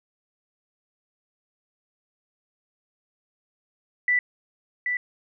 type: tone with echo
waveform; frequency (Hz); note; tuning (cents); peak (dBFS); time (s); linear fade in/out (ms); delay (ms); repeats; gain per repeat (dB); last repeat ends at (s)
sine; 1975.5; B6; 0; -18; 4.08-4.19; 2; 780; 1; -5; 4.97
effects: none